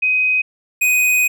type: tone pair in turn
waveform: sine / square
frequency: 2514 / 2497 Hz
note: D#7 / D#7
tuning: +17 / +6 cents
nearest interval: unison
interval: 11 cents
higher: first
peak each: -13 dBFS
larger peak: neither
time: 0.02-0.42 / 0.81-1.28 s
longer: second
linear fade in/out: 10 ms
effects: none